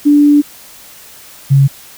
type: tone pair in turn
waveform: sine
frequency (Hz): 291.8 / 137.71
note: D4 / C#3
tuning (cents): -11 / -11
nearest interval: octave + minor second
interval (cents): 1300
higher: first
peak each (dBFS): -4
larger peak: neither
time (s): 0.05-0.42 / 1.5-1.68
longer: first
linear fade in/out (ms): 20
effects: white hiss -37 dBFS RMS until 1.97 s